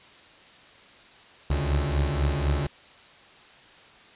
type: beating tone pair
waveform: 30% pulse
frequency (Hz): 69.3 / 73.3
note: C#2 / D2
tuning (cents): 0 / -3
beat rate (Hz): 4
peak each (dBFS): -23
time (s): 1.5-2.67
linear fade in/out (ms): 5
effects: white hiss -51 dBFS RMS until 4.15 s + resampled to 8000 Hz